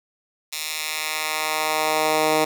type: tone with high-pass filter sweep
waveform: 10% pulse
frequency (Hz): 155.56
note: D#3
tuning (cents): 0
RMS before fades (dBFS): -23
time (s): 0.52-2.45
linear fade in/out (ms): 10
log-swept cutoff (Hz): 3500 to 360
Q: 0.81
effects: none